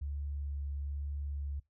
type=tone with vibrato; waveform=sine; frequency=71.2 Hz; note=C#2; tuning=47 cents sharp; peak=-35 dBFS; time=0.01-1.6 s; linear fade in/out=10 ms; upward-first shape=sine; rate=1.1 Hz; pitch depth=11 cents each way; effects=noise-tail reverb RT60 0.2 s tail -23 dB re dry